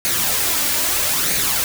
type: noise with flanger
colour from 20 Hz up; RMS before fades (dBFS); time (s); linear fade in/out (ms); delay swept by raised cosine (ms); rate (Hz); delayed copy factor
white; -19; 0.05-1.64; 0; 0.46 to 3.46; 0.78; +0.5
effects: none